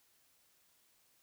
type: silence
effects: white hiss -71 dBFS RMS until 1.22 s